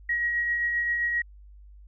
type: tone with tremolo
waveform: sine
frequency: 1900 Hz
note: A#6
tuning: 33 cents sharp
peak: -22 dBFS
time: 0.09-1.22 s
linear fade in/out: 5 ms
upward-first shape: triangle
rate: 7.6 Hz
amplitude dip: 35%
effects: added 50 Hz sine -46 dBFS peak until 1.87 s